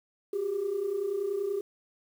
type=tone pair together; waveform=sine; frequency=373 / 403.4 Hz; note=F#4 / G4; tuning=+14 / +50 cents; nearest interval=minor second; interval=136 cents; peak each=-33 / -28 dBFS; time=0.33-1.61 s; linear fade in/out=5 ms; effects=tanh soft clip ceiling -23 dBFS + 9-bit